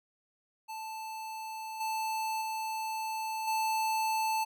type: tone with level steps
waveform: square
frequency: 880 Hz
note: A5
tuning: in tune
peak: -39 / -32 / -34 / -29 dBFS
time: 0.68-4.45 s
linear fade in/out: 20 ms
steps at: 1.8 / 2.41 / 3.47 s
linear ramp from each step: 10 ms
effects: none